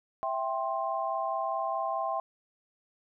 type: chord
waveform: sine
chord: C major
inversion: first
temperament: equal with one note detuned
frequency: 659.3 / 784 / 1054.4 Hz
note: E5 / G5 / C6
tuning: 0 / 0 / +13 cents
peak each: -33 dBFS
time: 0.23-2.2 s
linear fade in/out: 0 ms
effects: none

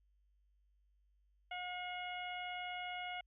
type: harmonic tone with a mistuned harmonic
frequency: 721 Hz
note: F#5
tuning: 45 cents flat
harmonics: 1 / 2 / 3 / 4 / 5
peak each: -44 / -50 / -46 / -49 / -58 dBFS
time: 1.51-3.21 s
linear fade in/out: 5 ms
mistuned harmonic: 5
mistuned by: -110 cents
effects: added 50 Hz sine -70 dBFS peak until 3.26 s

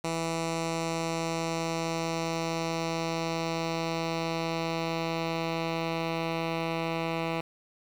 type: tone with low-pass filter sweep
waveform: 10% pulse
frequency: 164.6 Hz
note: E3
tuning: 2 cents flat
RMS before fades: -31 dBFS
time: 0.04-7.41 s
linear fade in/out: 5 ms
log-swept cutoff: 8200 to 3000 Hz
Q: 1.4
effects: 8-bit

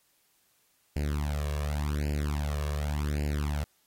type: tone with flanger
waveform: sawtooth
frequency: 73.6 Hz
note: D2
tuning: 4 cents sharp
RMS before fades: -30 dBFS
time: 0.96-3.64 s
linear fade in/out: 0 ms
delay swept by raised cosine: 0.41 to 1.81 ms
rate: 0.88 Hz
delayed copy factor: +1
effects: white hiss -69 dBFS RMS until 3.86 s + AAC 48 kbps

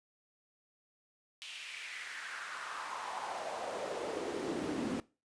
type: noise with high-pass filter sweep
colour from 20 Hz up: brown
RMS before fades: -40 dBFS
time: 1.42-5 s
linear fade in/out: 0 ms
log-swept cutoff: 3000 to 240 Hz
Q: 3
effects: noise-tail reverb RT60 0.3 s tail -20 dB re dry + resampled to 22050 Hz

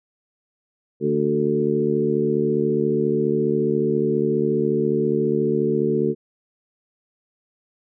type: harmonic tone with a mistuned harmonic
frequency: 74.5 Hz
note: D2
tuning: 25 cents sharp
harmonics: 2 / 3 / 4 / 5 / 6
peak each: -27 / -24 / -27 / -22 / -23 dBFS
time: 1-6.15 s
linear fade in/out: 50 ms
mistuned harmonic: 6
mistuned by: -17 cents
effects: none

